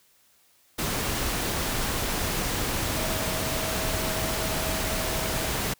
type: tone in noise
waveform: sine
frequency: 642 Hz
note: E5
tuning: 46 cents flat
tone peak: -35 dBFS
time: 2.96-5.5 s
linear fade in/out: 10 ms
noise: pink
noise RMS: -28 dBFS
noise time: 0.78-5.74 s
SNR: -10 dB
effects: white hiss -62 dBFS RMS until 5.79 s